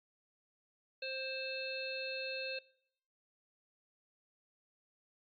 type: harmonic tone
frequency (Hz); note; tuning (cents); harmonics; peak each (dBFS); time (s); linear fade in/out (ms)
527; C5; +12; 1 / 3 / 5 / 7 / 8; -43 / -49 / -42 / -50 / -45; 1.02-2.59; 5
effects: noise-tail reverb RT60 0.7 s tail -22 dB re dry + AAC 64 kbps